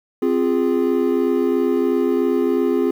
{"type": "chord", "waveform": "triangle", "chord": "F minor", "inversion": "second", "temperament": "equal with one note detuned", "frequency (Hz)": [261.6, 349.2, 412.2], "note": ["C4", "F4", "Ab4"], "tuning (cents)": [0, 0, -13], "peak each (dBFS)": -18, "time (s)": [0.22, 2.91], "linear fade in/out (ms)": 5, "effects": ["8-bit"]}